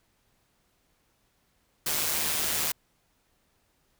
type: noise with amplitude modulation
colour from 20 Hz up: white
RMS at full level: -26 dBFS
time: 1.86-2.72 s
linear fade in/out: 5 ms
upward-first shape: sine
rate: 153 Hz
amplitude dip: 50%
effects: pink hiss -70 dBFS RMS until 3.99 s